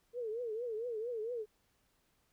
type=tone with vibrato; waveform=sine; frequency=459.3 Hz; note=A#4; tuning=26 cents flat; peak=-36 dBFS; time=0.13-1.46 s; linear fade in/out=50 ms; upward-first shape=triangle; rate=4.4 Hz; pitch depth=160 cents each way; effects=pink hiss -75 dBFS RMS until 2.32 s